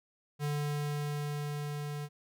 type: tone with level ramp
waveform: square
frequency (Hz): 146.8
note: D3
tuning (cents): 0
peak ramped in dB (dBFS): -31 to -37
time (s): 0.39-2.09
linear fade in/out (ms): 50
effects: none